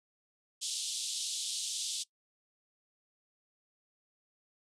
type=band-pass noise; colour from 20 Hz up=pink; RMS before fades=-37 dBFS; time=0.61-2.04 s; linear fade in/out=20 ms; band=3200 to 9700 Hz; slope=48 dB/octave; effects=noise-tail reverb RT60 0.1 s tail -21 dB re dry